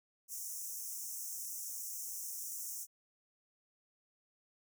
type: high-pass noise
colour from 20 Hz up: pink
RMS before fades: -43 dBFS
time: 0.28-2.87 s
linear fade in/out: 50 ms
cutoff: 5600 Hz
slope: 96 dB/octave
effects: none